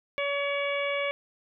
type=harmonic tone; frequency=566 Hz; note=C#5; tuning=36 cents sharp; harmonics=1 / 2 / 3 / 4 / 5 / 6; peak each=-29 / -36 / -40 / -31 / -40 / -41 dBFS; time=0.18-1.11 s; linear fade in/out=0 ms; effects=none